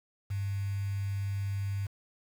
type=tone with quantisation; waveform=sine; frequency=99.1 Hz; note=G2; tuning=19 cents sharp; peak=-30 dBFS; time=0.3-1.87 s; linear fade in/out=10 ms; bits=8; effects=none